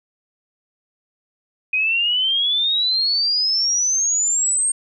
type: exponential sweep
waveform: sine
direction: up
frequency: 2489 to 8600 Hz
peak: -16 dBFS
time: 1.73-4.72 s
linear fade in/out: 5 ms
effects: none